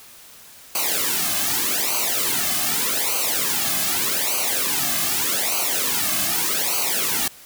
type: noise with flanger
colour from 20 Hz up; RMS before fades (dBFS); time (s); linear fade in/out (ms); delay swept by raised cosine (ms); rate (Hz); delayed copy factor
white; -22; 0.75-7.28; 2; 0.56 to 2.16; 0.83; -0.95
effects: white hiss -45 dBFS RMS until 7.45 s